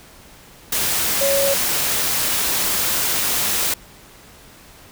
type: tone in noise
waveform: sine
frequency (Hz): 554.4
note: C#5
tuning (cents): 0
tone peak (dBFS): -17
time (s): 1.21-1.54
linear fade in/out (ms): 5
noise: white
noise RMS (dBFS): -20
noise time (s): 0.72-3.74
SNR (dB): 0
effects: pink hiss -45 dBFS RMS until 4.91 s